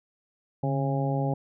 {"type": "harmonic tone with a mistuned harmonic", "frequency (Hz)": 136.4, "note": "C#3", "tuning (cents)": -28, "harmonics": [1, 2, 3, 4, 5, 6], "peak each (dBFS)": [-26, -32, -36, -33, -37, -34], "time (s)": [0.63, 1.34], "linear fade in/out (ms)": 5, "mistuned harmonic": 1, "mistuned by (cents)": 71, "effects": []}